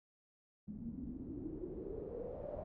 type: noise with low-pass filter sweep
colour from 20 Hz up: pink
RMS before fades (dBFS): -45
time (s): 0.67-2.64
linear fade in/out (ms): 10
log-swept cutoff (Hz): 200 to 630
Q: 8.7
effects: none